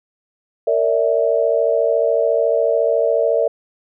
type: tone cluster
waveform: sine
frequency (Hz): 458.3 / 576 / 650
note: A#4 / D5 / E5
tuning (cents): -29 / -34 / -24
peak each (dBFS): -18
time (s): 0.67-3.48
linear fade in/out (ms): 5
effects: none